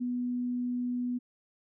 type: tone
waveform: sine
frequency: 246.1 Hz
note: B3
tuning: 6 cents flat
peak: -29 dBFS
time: 0-1.19 s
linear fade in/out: 20 ms
effects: none